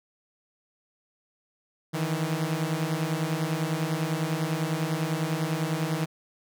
sawtooth beating tone pair, 154 / 164 Hz, D#3 / E3, -17 / -9 cents, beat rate 10 Hz, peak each -25 dBFS, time 1.93-6.06 s, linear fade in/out 20 ms, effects none

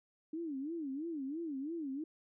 sine tone with vibrato, 300 Hz, D4, 37 cents sharp, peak -37 dBFS, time 0.33-2.04 s, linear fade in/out 5 ms, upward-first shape sine, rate 3 Hz, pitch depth 220 cents each way, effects none

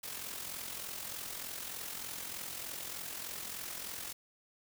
white noise with amplitude modulation, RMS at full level -40 dBFS, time 0.03-4.13 s, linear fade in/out 10 ms, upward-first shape sine, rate 43.3 Hz, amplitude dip 55%, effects none

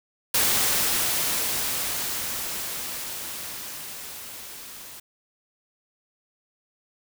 white noise with level ramp, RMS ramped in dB -21 to -42 dBFS, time 0.34-5 s, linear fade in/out 5 ms, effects none

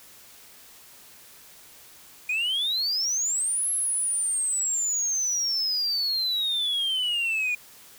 sine exponential two-way sweep, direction up then down, 2425 to 11175 to 2425 Hz, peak -21 dBFS, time 2.29-7.55 s, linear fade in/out 5 ms, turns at 3.7 s, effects tanh soft clip ceiling -22 dBFS + white hiss -50 dBFS RMS until 7.98 s

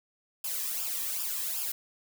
blue noise with flanger, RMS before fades -33 dBFS, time 0.44-1.72 s, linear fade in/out 5 ms, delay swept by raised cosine 0.49 to 1.41 ms, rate 2.6 Hz, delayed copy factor -0.75, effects none

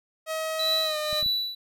sawtooth tone with pitch glide, 636 to 608.3 Hz, D#5 to D#5, +38 to -39 cents, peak -24 dBFS, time 0.26-1.24 s, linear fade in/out 50 ms, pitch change -77 cents, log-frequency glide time 0.83-0.97 s
triangle tone with tremolo, 3951 Hz, B7, in tune, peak -20 dBFS, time 0.59-1.55 s, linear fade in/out 5 ms, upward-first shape triangle, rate 1.8 Hz, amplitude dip 90%
clicks, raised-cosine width 5 ms, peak -29 dBFS, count 3, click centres 1.129 / 1.228 / 1.262 s
effects none

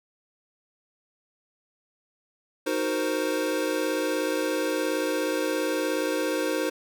square chord, C half-diminished seventh, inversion first, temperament equal, 311.1 / 370 / 466.2 / 523.3 Hz, Eb4 / Gb4 / Bb4 / C5, 0 / 0 / 0 / 0 cents, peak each -30 / -33 / -32 / -30 dBFS, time 2.66-6.7 s, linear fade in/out 10 ms, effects none

